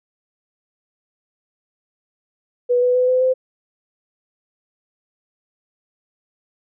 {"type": "tone with pitch steps", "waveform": "sine", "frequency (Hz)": [490, 496.3, 502.6, 509, 515.6], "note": ["B4", "B4", "B4", "C5", "C5"], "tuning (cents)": [-14, 8, 30, -48, -26], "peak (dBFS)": -13, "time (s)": [2.69, 3.34], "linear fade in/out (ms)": 20, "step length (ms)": 130, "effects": []}